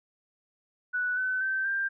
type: tone with pitch steps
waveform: sine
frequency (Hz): 1480 / 1514.6 / 1550 / 1586.2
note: F#6 / F#6 / G6 / G6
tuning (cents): 0 / +40 / -20 / +20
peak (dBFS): -26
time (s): 0.93-1.89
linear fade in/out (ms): 20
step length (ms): 240
effects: none